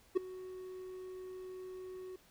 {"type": "tone with ADSR envelope", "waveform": "triangle", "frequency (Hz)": 370.8, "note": "F#4", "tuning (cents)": 4, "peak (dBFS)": -22, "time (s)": [0.15, 2.16], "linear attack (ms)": 21, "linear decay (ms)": 7, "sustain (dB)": -20, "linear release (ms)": 4, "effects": ["pink hiss -65 dBFS RMS until 2.3 s"]}